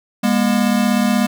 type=tone pair together; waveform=square; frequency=203.6 / 240 Hz; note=G#3 / B3; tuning=-34 / -49 cents; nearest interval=minor third; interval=285 cents; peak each=-17 dBFS; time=0.23-1.27 s; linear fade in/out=10 ms; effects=none